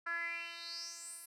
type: tone with band-pass filter sweep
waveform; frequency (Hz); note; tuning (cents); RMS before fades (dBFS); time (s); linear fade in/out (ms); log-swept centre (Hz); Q
10% pulse; 338.3; E4; +45; -43; 0.06-1.26; 10; 1500 to 11000; 6.7
effects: none